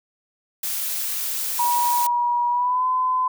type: noise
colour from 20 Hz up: blue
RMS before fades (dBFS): -26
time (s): 0.63-2.07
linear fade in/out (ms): 5
type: tone with pitch glide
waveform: sine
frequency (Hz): 962 to 1018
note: B5 to C6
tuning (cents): -46 to -48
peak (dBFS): -18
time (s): 1.59-3.28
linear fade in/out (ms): 5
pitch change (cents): +98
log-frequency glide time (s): 2.49-2.85
effects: none